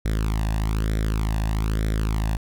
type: tone with flanger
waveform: sawtooth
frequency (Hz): 53.7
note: A1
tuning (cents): -41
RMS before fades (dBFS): -23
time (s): 0.05-2.37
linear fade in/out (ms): 5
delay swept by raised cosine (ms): 0.53 to 1.14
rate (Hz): 1.1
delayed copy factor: +0.75
effects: none